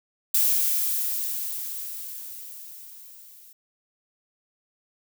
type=noise with level ramp; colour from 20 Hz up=violet; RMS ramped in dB=-20 to -50 dBFS; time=0.34-3.53 s; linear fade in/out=5 ms; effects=none